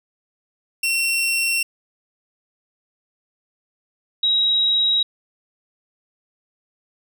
sawtooth / sine tone pair in turn, 2721 / 3831 Hz, F7 / A#7, -46 / +47 cents, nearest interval tritone, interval 593 cents, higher second, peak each -15 dBFS, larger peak neither, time 0.83-1.63 / 4.23-5.03 s, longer neither, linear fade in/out 5 ms, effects none

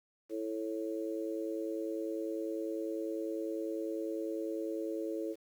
harmonic tone, 110 Hz, A2, in tune, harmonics 3 / 4 / 5, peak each -37 / -39 / -41 dBFS, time 0.29-5.36 s, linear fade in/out 50 ms, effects 10-bit

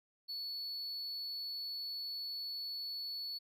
triangle tone, 4424 Hz, C#8, 4 cents flat, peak -38 dBFS, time 0.28-3.39 s, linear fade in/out 20 ms, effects none

